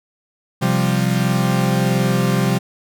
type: chord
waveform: 40% pulse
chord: C suspended fourth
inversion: none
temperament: equal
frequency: 130.81 / 174.61 / 196 Hz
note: C3 / F3 / G3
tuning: 0 / 0 / 0 cents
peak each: -18 / -19 / -19 dBFS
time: 0.61-2.59 s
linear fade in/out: 20 ms
effects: none